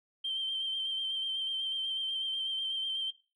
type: tone with vibrato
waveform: sine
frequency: 3136 Hz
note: G7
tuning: in tune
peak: -30 dBFS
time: 0.24-3.11 s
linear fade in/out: 10 ms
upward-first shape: sine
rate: 8.1 Hz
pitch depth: 26 cents each way
effects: noise-tail reverb RT60 0.3 s tail -18 dB re dry + tanh soft clip ceiling -26 dBFS